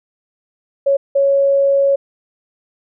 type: tone bursts at uneven times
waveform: sine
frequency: 554.4 Hz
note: C#5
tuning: in tune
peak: -10 dBFS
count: 2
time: 0.86-0.97 / 1.15-1.96 s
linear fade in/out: 10 ms
effects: none